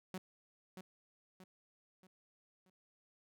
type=tone with echo; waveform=sawtooth; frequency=185.8 Hz; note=F#3; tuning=7 cents sharp; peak=-37 dBFS; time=0.14-0.18 s; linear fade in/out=2 ms; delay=630 ms; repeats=4; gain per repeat=-7 dB; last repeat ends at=2.7 s; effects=none